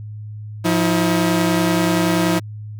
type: tone pair together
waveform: sawtooth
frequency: 175.3 / 320.2 Hz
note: F3 / D#4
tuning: +7 / +50 cents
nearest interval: minor seventh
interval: 1043 cents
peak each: -14 dBFS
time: 0.64-2.4 s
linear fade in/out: 20 ms
effects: added 106 Hz sine -29 dBFS peak until 2.79 s